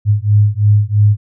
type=beating tone pair; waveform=sine; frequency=102.8 / 105.8 Hz; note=G#2 / G#2; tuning=-17 / +33 cents; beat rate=3 Hz; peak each=-11 dBFS; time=0.05-1.17 s; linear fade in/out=50 ms; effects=none